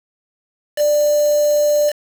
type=tone with quantisation; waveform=sine; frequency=592 Hz; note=D5; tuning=14 cents sharp; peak=-12 dBFS; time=0.76-1.93 s; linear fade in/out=50 ms; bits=4; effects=none